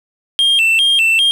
triangle tone with vibrato, 2933 Hz, F#7, 16 cents flat, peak -8 dBFS, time 0.39-1.31 s, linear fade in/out 0 ms, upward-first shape square, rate 2.5 Hz, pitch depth 160 cents each way, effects 7-bit

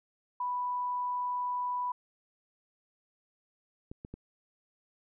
sine tone, 987.8 Hz, B5, in tune, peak -30 dBFS, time 0.4-1.92 s, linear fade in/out 5 ms
clicks, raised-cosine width 3 ms, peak -29 dBFS, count 3, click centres 3.915 / 4.049 / 4.14 s
effects none

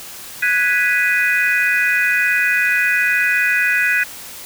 sine chord, G# minor seventh, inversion third, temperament equal, 1480 / 1661.2 / 1975.5 / 2489 Hz, F#6 / G#6 / B6 / D#7, 0 / 0 / 0 / 0 cents, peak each -19 dBFS, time 0.42-4.04 s, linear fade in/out 10 ms, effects white hiss -34 dBFS RMS until 4.45 s

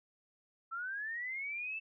sine linear sweep, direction up, 1318.5 to 2670 Hz, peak -37 dBFS, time 0.71-1.8 s, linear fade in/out 20 ms, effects none

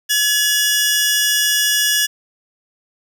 15% pulse tone pair together, 1700 / 2886 Hz, G#6 / F#7, +40 / -44 cents, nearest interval major sixth, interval 916 cents, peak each -10 dBFS, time 0.09-2.07 s, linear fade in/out 20 ms, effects none

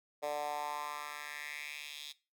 10% pulse tone with high-pass filter sweep, 147.6 Hz, D3, 9 cents sharp, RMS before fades -41 dBFS, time 0.22-2.13 s, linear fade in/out 20 ms, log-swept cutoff 570 to 3600 Hz, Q 3.3, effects noise-tail reverb RT60 0.3 s tail -19 dB re dry

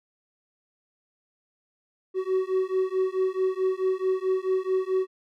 triangle beating tone pair, 373.7 / 378.3 Hz, F#4 / F#4, +17 / +38 cents, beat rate 4.6 Hz, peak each -24 dBFS, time 2.14-5.07 s, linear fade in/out 50 ms, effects none

